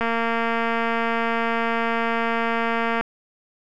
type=click train; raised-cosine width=0.5 ms; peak=-9 dBFS; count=691; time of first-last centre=0.01-3.01 s; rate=230 Hz; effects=none